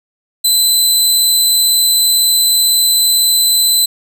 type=tone; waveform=20% pulse; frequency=4029 Hz; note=B7; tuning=34 cents sharp; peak=-3 dBFS; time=0.44-3.86 s; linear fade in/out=10 ms; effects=none